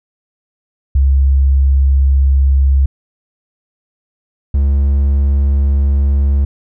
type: tone pair in turn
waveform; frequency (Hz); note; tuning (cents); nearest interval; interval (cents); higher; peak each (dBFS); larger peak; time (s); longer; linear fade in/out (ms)
sine / triangle; 67.9 / 69.57; C#2 / C#2; -35 / +7; unison; 42; second; -7; neither; 0.95-2.86 / 4.54-6.45; neither; 5
effects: none